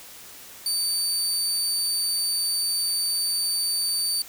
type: tone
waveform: 25% pulse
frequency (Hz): 4588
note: D8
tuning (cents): -41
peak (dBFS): -18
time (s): 0.66-4.22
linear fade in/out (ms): 2
effects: white hiss -44 dBFS RMS until 4.28 s